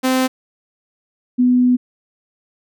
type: tone pair in turn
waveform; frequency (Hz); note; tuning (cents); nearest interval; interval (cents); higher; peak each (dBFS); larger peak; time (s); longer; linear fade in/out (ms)
sawtooth / sine; 258.9 / 248.7; C4 / B3; -18 / +12; minor second; 70; first; -10; neither; 0.03-0.28 / 1.38-1.77; second; 20
effects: none